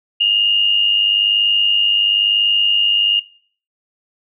sine tone pair together, 2822 / 2923 Hz, F7 / F#7, +17 / -22 cents, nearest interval minor second, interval 61 cents, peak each -12 / -20 dBFS, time 0.2-3.2 s, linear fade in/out 10 ms, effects noise-tail reverb RT60 0.5 s tail -21 dB re dry

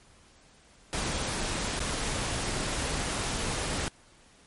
pink noise with dropouts, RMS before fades -31 dBFS, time 0.93-3.88 s, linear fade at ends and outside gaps 0 ms, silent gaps 1.793-1.803 s, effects pink hiss -58 dBFS RMS until 4.46 s + MP3 48 kbps

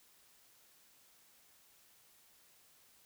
silence, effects white hiss -66 dBFS RMS until 3.05 s

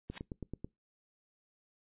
white noise with exponential growth, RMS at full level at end -37 dBFS, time 0.08-0.18 s, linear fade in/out 1 ms, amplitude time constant 20 ms
click train, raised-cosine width 3 ms, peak -27 dBFS, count 6, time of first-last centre 0.1-0.645 s, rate 9.17 Hz
effects noise-tail reverb RT60 0.2 s tail -24 dB re dry + resampled to 8000 Hz

